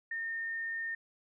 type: tone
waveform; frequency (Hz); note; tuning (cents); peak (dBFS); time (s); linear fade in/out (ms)
sine; 1824; A#6; -38; -34; 0.11-0.95; 5
effects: none